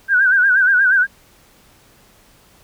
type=tone with vibrato; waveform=sine; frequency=1537 Hz; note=G6; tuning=35 cents flat; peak=-10 dBFS; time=0.08-1.07 s; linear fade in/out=50 ms; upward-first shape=sine; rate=8.4 Hz; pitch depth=94 cents each way; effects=pink hiss -51 dBFS RMS until 2.63 s